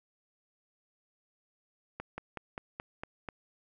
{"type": "slowing click train", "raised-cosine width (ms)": 0.5, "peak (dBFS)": -23, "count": 7, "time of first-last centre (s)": [2, 3.288], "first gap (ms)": 180, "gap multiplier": 1.07, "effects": []}